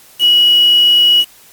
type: tone with quantisation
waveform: sine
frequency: 2918 Hz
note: F#7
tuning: 25 cents flat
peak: -6 dBFS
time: 0.19-1.25 s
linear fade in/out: 50 ms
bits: 4
effects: white hiss -43 dBFS RMS until 1.52 s + Opus 48 kbps